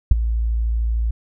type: tone with ADSR envelope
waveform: sine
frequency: 56.6 Hz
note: A1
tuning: 50 cents sharp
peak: -3 dBFS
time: 0.11-1.11 s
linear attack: 5 ms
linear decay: 16 ms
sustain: -14 dB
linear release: 6 ms
effects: none